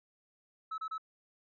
sine tone bursts, 1300 Hz, E6, 24 cents flat, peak -33 dBFS, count 3, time 0.71-0.981 s, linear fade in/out 10 ms, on 71 ms, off 29 ms, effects tanh soft clip ceiling -34 dBFS

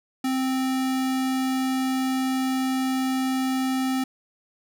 square tone, 261.5 Hz, C4, 1 cent flat, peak -23 dBFS, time 0.24-4.04 s, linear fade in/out 5 ms, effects none

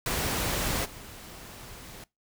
pink noise with level steps, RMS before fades -29 / -45 dBFS, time 0.06-2.04 s, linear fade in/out 2 ms, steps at 0.84 s, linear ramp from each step 20 ms, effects noise-tail reverb RT60 0.2 s tail -22 dB re dry

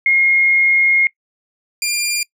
sine / 15% pulse tone pair in turn, 2145 / 2397 Hz, C7 / D7, +42 / +35 cents, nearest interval major second, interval 193 cents, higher second, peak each -10 dBFS, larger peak neither, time 0.06-1.07 / 1.82-2.23 s, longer first, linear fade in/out 2 ms, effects noise-tail reverb RT60 0.1 s tail -22 dB re dry

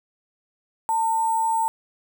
sine tone with sample-and-hold, 898 Hz, A5, 35 cents sharp, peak -19 dBFS, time 0.89-1.68 s, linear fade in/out 0 ms, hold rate 8820 Hz, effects none

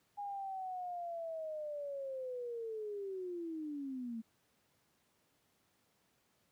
sine linear sweep, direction down, 821 to 220.2 Hz, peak -39 dBFS, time 0.17-4.22 s, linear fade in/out 20 ms, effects pink hiss -75 dBFS RMS until 6.51 s + high-pass 100 Hz 12 dB/octave

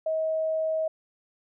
sine tone, 636 Hz, D#5, 38 cents sharp, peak -24 dBFS, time 0.06-0.88 s, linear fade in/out 5 ms, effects none

